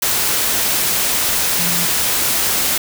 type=tone in noise; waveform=sine; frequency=173.2 Hz; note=F3; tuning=14 cents flat; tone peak=-25 dBFS; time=1.59-1.86 s; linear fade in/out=5 ms; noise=white; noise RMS=-17 dBFS; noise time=0.02-2.78 s; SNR=-11 dB; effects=none